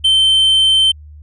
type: tone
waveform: triangle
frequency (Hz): 3100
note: G7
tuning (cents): -20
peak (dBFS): -7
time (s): 0.04-0.92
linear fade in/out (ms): 10
effects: added 75 Hz sine -34 dBFS peak until 1.22 s + resampled to 24000 Hz

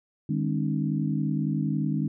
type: harmonic tone with a mistuned harmonic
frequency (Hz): 50.8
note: G#1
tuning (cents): -38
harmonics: 3 / 4 / 5 / 6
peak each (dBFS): -27 / -29 / -31 / -33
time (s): 0.29-2.08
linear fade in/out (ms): 5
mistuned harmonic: 5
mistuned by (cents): +85
effects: none

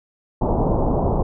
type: low-pass noise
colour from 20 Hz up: pink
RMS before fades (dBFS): -19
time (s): 0.41-1.23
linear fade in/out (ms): 10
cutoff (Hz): 960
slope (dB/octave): 48
effects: none

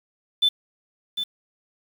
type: tone with echo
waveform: sine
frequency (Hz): 3520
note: A7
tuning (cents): 0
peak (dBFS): -14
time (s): 0.42-0.49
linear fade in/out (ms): 10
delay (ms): 750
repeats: 1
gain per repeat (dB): -9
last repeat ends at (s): 1.24
effects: tanh soft clip ceiling -11 dBFS + 7-bit

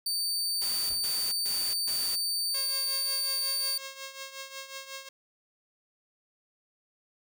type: tone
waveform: sawtooth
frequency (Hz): 4589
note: D8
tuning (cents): -41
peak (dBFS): -25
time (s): 0.06-3.78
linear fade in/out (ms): 5
type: noise bursts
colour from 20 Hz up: white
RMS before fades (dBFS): -39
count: 4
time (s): 0.61-2.16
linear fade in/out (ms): 10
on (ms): 290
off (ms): 130
type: noise with exponential decay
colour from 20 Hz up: pink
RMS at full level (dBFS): -43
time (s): 0.9-1.19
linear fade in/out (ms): 1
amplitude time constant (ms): 63
type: tone with tremolo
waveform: 5% pulse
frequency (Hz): 540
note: C#5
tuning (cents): -45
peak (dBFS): -25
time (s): 2.54-5.09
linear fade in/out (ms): 5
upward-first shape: triangle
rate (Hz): 5.5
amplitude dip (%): 75
effects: none

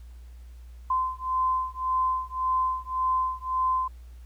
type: beating tone pair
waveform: sine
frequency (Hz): 1031 / 1032.8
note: C6 / C6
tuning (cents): -26 / -23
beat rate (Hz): 1.8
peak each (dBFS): -27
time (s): 0.9-3.88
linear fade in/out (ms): 5
effects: added 60 Hz sine -42 dBFS peak until 4.25 s + pink hiss -63 dBFS RMS until 4.25 s

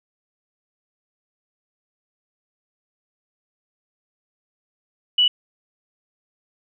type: tone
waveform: sine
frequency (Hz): 2952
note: F#7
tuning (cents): -5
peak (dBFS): -13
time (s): 5.18-5.28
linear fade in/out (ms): 5
effects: none

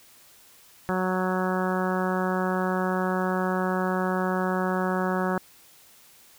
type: harmonic tone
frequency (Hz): 185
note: F#3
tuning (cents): 0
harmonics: 1 / 2 / 3 / 4 / 5 / 6 / 7 / 8 / 9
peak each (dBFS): -27 / -30 / -32 / -33 / -34 / -35 / -35 / -36 / -37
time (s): 0.89-5.38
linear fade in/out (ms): 0
effects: white hiss -54 dBFS RMS until 6.38 s

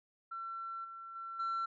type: tone with level steps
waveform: sine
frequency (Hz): 1350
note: E6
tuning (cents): +41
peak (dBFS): -39 / -45 / -41 / -31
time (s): 0.31-1.66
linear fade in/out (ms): 10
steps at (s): 0.84 / 1.15 / 1.39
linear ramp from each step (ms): 10
effects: tanh soft clip ceiling -32 dBFS

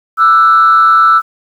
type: tone with frequency modulation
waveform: sine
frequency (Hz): 1326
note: E6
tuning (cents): +10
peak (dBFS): -3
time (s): 0.17-1.22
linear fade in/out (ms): 50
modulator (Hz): 145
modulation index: 0.55
effects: tanh soft clip ceiling 0 dBFS + 7-bit

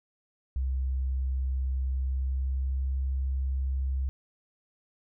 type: tone with pitch glide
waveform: sine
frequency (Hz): 65.41 to 66.4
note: C2 to C2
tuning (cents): 0 to +26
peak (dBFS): -26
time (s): 0.56-4.09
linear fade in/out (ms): 0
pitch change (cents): +26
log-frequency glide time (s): 1.88-2.95
effects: none

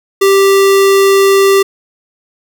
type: tone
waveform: square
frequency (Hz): 392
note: G4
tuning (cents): 0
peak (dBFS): -6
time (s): 0.21-1.63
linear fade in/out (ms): 10
effects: none

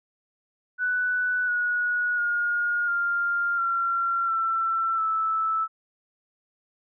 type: tone with pitch steps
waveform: sine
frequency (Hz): 1488 / 1457.4 / 1427.4 / 1398 / 1369.2 / 1341.1 / 1313.5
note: F#6 / F#6 / F6 / F6 / F6 / E6 / E6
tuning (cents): +9 / -27 / +37 / +1 / -35 / +29 / -7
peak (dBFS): -22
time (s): 0.78-5.68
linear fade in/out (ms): 50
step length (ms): 700
effects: none

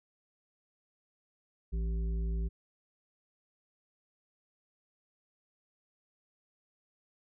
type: harmonic tone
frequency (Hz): 55.7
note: A1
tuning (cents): +22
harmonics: 1 / 3 / 5 / 7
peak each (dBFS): -30 / -41 / -55 / -49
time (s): 1.72-2.49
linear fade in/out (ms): 20
effects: none

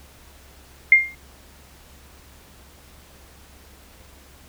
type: tone with exponential decay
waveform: sine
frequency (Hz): 2115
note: C7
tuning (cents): +18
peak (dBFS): -5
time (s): 0.92-1.15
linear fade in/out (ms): 2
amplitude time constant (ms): 50
effects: added 68 Hz sine -50 dBFS peak until 4.48 s + pink hiss -50 dBFS RMS until 4.48 s

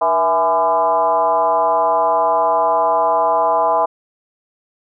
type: tone with frequency modulation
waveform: sine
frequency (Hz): 834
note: G#5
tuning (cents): +7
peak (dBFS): -12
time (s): 0.01-3.86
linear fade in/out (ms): 10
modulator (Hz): 177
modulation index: 1.5
effects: none

